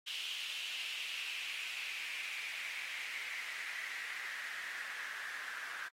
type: noise with band-pass filter sweep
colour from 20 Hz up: white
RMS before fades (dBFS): -43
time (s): 0.06-5.89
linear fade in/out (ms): 20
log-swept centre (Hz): 3000 to 1600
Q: 5.3
effects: AAC 48 kbps